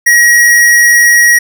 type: tone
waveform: square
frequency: 1901 Hz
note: A#6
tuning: 33 cents sharp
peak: -4 dBFS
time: 0.06-1.39 s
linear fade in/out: 10 ms
effects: none